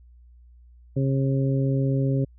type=harmonic tone; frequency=135.3 Hz; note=C#3; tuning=42 cents flat; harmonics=1 / 2 / 3 / 4; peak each=-21 / -27 / -31 / -33 dBFS; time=0.96-2.25 s; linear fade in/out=10 ms; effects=added 60 Hz sine -48 dBFS peak until 2.38 s